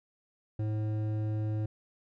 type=tone with hard clipping; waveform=triangle; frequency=107.6 Hz; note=A2; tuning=38 cents flat; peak=-31 dBFS; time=0.59-1.66 s; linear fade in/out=5 ms; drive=14 dB; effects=none